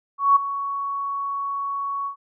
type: tone with ADSR envelope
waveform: sine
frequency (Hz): 1116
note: C#6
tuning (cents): +11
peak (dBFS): -10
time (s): 0.18-2.16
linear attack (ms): 180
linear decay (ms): 11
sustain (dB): -14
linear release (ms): 99
effects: none